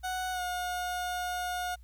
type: tone with pitch glide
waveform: 30% pulse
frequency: 740 to 719.8 Hz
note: F#5 to F#5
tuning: 0 to -48 cents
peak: -29 dBFS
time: 0.03-1.76 s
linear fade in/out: 20 ms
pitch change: -48 cents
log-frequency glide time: 0.32-0.42 s
effects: added 60 Hz sine -49 dBFS peak until 1.83 s + white hiss -72 dBFS RMS until 1.83 s